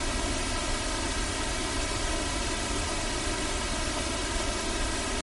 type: noise with comb filter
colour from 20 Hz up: pink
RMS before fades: -29 dBFS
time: 0-5.21 s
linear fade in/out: 5 ms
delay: 3.1 ms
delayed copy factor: +0.8
effects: low-pass 12000 Hz 12 dB/octave + MP3 48 kbps